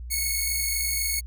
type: tone pair together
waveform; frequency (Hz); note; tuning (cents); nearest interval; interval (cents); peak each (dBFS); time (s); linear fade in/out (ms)
5% pulse; 2193 / 2217; C#7 / C#7; -19 / 0; unison; 19; -16 / -19; 0.1-1.21; 20
effects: added 60 Hz sine -34 dBFS peak until 1.26 s